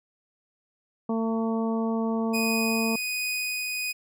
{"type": "harmonic tone", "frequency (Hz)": 225.3, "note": "A3", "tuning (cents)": 41, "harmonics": [1, 2, 3, 4, 5], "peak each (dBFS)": [-25, -31, -35, -37, -39], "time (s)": [1.09, 2.96], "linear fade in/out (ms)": 5}
{"type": "tone with tremolo", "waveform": "sawtooth", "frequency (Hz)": 2489, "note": "D#7", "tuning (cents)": 0, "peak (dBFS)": -23, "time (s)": [2.33, 3.93], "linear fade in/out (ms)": 20, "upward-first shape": "triangle", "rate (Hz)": 1.3, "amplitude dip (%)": 25}
{"effects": []}